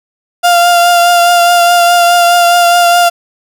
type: tone with vibrato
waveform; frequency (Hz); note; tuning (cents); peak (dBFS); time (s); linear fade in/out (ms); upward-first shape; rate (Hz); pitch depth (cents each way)
35% pulse; 697; F5; -4; -3; 0.43-3.1; 20; triangle; 4.8; 21
effects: 7-bit